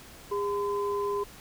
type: tone pair together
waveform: sine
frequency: 406.1 / 1019.2 Hz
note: G#4 / C6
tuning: -39 / -46 cents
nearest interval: octave + major third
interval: 1593 cents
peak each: -28 / -32 dBFS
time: 0.31-1.24 s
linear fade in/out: 10 ms
effects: pink hiss -49 dBFS RMS until 1.4 s